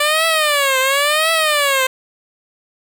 10% pulse tone with vibrato, 584 Hz, D5, 10 cents flat, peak -5 dBFS, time 0-1.87 s, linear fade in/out 5 ms, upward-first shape triangle, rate 0.95 Hz, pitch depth 210 cents each way, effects none

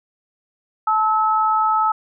sine tone pair together, 871 / 1295.2 Hz, A5 / E6, -18 / -31 cents, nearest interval perfect fifth, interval 687 cents, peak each -18 / -17 dBFS, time 0.87-1.92 s, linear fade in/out 5 ms, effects none

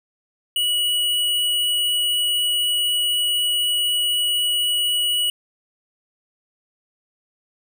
sine tone with hard clipping, 2926 Hz, F#7, 20 cents flat, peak -19 dBFS, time 0.56-5.3 s, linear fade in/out 2 ms, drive 16 dB, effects none

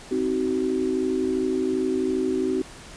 sine chord, C diminished, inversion none, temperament just, 261.6 / 314 / 376.7 Hz, C4 / Eb4 / Gb4, 0 / +16 / +31 cents, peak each -26 / -28 / -24 dBFS, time 0.11-2.62 s, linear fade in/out 5 ms, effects pink hiss -43 dBFS RMS until 2.96 s + resampled to 22050 Hz

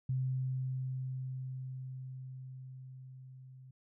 sine tone with level ramp, 130 Hz, C3, 11 cents flat, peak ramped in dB -30 to -51 dBFS, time 0.09-3.71 s, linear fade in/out 5 ms, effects none

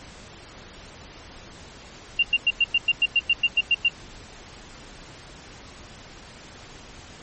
sine tone bursts, 2781 Hz, F7, 8 cents flat, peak -15 dBFS, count 13, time 2.19-3.884 s, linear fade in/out 5 ms, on 38 ms, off 100 ms, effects pink hiss -44 dBFS RMS until 7.22 s + MP3 32 kbps

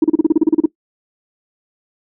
sine tone bursts, 317.1 Hz, D#4, 33 cents sharp, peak -5 dBFS, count 12, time 0.02-0.659 s, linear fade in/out 5 ms, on 23 ms, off 33 ms, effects noise-tail reverb RT60 0.1 s tail -20 dB re dry + tanh soft clip ceiling -4 dBFS

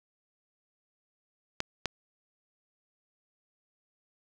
clicks, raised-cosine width 0.2 ms, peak -12 dBFS, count 2, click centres 1.604 / 1.857 s, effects 8-bit

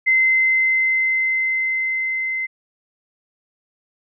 sine tone with level ramp, 2065 Hz, C7, 23 cents flat, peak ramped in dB -12 to -21 dBFS, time 0.06-2.47 s, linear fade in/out 20 ms, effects none

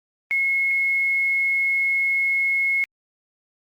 sine tone with quantisation, 2173 Hz, C#7, 35 cents flat, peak -18 dBFS, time 0.31-2.84 s, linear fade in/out 0 ms, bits 8, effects Opus 32 kbps

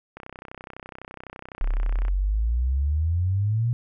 click train, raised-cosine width 0.5 ms, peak -23 dBFS, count 62, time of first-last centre 0.17-2.082 s, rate 31.9 Hz
sine exponential sweep, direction up, 33.4 to 122 Hz, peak -20 dBFS, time 1.61-3.73 s, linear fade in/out 0 ms
effects none

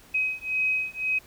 sine beating tone pair, 2530 / 2531.9 Hz, D#7 / D#7, +28 / +30 cents, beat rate 1.9 Hz, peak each -27 dBFS, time 0.14-1.19 s, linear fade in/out 10 ms, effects pink hiss -53 dBFS RMS until 1.26 s

